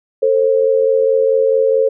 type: tone pair together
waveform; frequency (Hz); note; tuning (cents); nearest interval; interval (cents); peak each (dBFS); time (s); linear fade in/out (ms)
sine; 447.4 / 532; A4 / C5; +29 / +29; minor third; 300; -13; 0.22-1.89; 10
effects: none